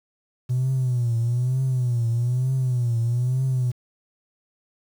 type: tone with vibrato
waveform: triangle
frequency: 123.47 Hz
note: B2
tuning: in tune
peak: -16 dBFS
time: 0.49-3.72 s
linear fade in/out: 20 ms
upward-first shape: triangle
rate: 1.1 Hz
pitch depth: 130 cents each way
effects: tanh soft clip ceiling -16 dBFS + 8-bit